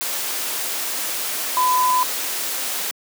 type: tone in noise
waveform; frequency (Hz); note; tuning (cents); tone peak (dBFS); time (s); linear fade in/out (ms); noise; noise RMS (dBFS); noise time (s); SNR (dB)
sine; 1006; B5; +32; -15; 1.57-2.03; 0; white; -25; 0.01-2.91; +7
effects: high-pass 300 Hz 12 dB/octave